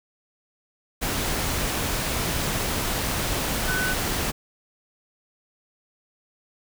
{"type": "tone in noise", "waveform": "sine", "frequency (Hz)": 1503, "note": "F#6", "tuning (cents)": 27, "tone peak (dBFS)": -25, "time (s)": [3.67, 3.94], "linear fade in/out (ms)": 20, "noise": "pink", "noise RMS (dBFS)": -26, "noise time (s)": [1.01, 4.32], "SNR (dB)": -2, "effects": []}